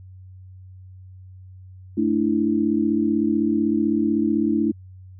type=chord; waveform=sine; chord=A suspended fourth; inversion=none; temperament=equal; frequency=220 / 293.7 / 329.6 Hz; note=A3 / D4 / E4; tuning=0 / 0 / 0 cents; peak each=-22 dBFS; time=1.97-4.72 s; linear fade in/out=10 ms; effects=added 93 Hz sine -40 dBFS peak until 5.19 s